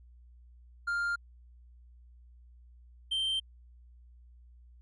triangle tone pair in turn, 1400 / 3133 Hz, F6 / G7, +4 / -2 cents, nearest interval octave + major second, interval 1394 cents, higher second, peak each -27 dBFS, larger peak neither, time 0.87-1.16 / 3.11-3.4 s, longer neither, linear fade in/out 10 ms, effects added 60 Hz sine -53 dBFS peak until 4.81 s + resampled to 24000 Hz

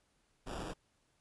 pink noise with sample-and-hold, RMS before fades -42 dBFS, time 0.46-0.74 s, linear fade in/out 20 ms, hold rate 2100 Hz, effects pink hiss -75 dBFS RMS until 1.2 s + resampled to 24000 Hz

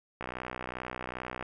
click train, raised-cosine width 0.5 ms, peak -21 dBFS, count 77, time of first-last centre 0.21-1.426 s, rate 62.5 Hz, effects none

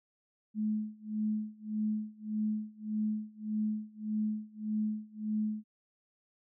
sine tone with tremolo, 214.2 Hz, A3, 46 cents flat, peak -28 dBFS, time 0.54-5.64 s, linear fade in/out 50 ms, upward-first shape sine, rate 1.7 Hz, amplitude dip 95%, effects none

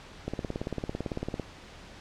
click train, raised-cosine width 2 ms, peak -18 dBFS, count 21, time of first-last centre 0.28-1.397 s, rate 17.9 Hz, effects pink hiss -48 dBFS RMS until 2 s + low-pass 5000 Hz 12 dB/octave

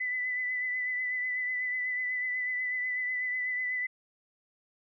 sine tone with vibrato, 2000 Hz, B6, 21 cents sharp, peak -29 dBFS, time 0-3.87 s, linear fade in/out 10 ms, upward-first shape triangle, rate 8.1 Hz, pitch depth 28 cents each way, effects none

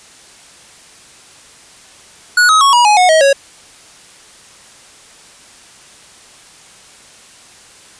square tone with pitch steps, 1460 / 1271 / 1106.5 / 963.2 / 838.5 / 730 / 635.5 / 553.2 Hz, F#6 / D#6 / C#6 / B5 / G#5 / F#5 / D#5 / C#5, -24 / +36 / -3 / -44 / +16 / -24 / +36 / -4 cents, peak -7 dBFS, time 2.37-3.33 s, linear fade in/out 5 ms, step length 120 ms, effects white hiss -41 dBFS RMS until 7.99 s + resampled to 22050 Hz

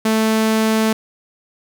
sawtooth tone, 220 Hz, A3, in tune, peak -10 dBFS, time 0.05-0.93 s, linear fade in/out 5 ms, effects none

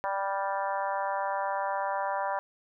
harmonic tone with a mistuned harmonic, 196 Hz, G3, in tune, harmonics 3 / 4 / 5 / 6 / 7 / 8 / 9, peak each -34 / -33 / -32 / -40 / -41 / -42 / -43 dBFS, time 0.04-2.39 s, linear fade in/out 0 ms, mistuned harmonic 7, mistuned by +29 cents, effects none

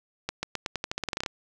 accelerating click train, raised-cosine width 0.2 ms, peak -12 dBFS, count 15, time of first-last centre 0.29-1.262 s, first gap 140 ms, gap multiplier 0.88, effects none

